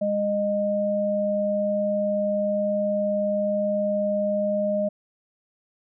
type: tone pair together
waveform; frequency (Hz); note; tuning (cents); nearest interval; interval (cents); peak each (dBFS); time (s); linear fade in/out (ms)
sine; 204.5 / 614.6; G#3 / D#5; -26 / -21; octave + perfect fifth; 1905; -27 / -22; 0.01-4.89; 10
effects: none